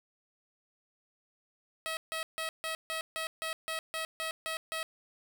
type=tone bursts; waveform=10% pulse; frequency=643 Hz; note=E5; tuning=43 cents flat; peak=-25 dBFS; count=12; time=1.86-4.83 s; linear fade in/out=0 ms; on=110 ms; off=150 ms; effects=9-bit